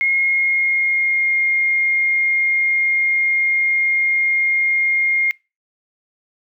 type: tone with pitch glide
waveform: sine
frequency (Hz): 2151 to 2129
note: C7 to C7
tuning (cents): +47 to +30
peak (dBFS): -14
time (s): 0.01-5.31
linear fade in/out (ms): 0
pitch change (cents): -17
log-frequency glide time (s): 0.17-1.36
effects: noise-tail reverb RT60 0.3 s tail -26 dB re dry